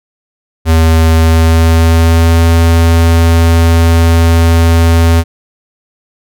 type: tone with pitch glide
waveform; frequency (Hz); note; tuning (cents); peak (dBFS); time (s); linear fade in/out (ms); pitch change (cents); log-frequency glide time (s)
square; 81.1 to 83.14; E2 to E2; -28 to +15; -5; 0.65-5.24; 50; +43; 1.14-2.43
effects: none